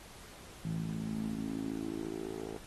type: tone with band-pass filter sweep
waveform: 10% pulse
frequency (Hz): 54.4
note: A1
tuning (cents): -19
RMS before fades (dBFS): -38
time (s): 0.65-2.57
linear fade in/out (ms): 0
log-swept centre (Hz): 160 to 460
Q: 4.6
effects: pink hiss -53 dBFS RMS until 2.66 s + AAC 32 kbps